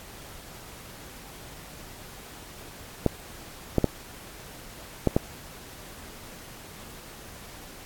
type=clicks; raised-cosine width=2 ms; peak=-6 dBFS; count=5; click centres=3.063 / 3.783 / 3.843 / 5.073 / 5.165 s; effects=pink hiss -45 dBFS RMS until 7.85 s + AAC 64 kbps